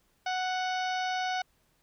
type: harmonic tone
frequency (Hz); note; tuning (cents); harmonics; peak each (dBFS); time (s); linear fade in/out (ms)
740; F#5; 0; 1 / 2 / 3 / 4 / 5 / 6 / 7 / 8; -30 / -36 / -40 / -42 / -44 / -46 / -47 / -48; 0.26-1.42; 5
effects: pink hiss -70 dBFS RMS until 1.82 s